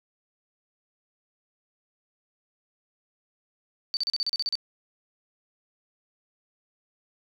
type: tone bursts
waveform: sine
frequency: 4576 Hz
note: D8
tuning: 46 cents flat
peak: -24 dBFS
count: 10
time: 3.94-4.554 s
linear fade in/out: 0 ms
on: 29 ms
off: 36 ms
effects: none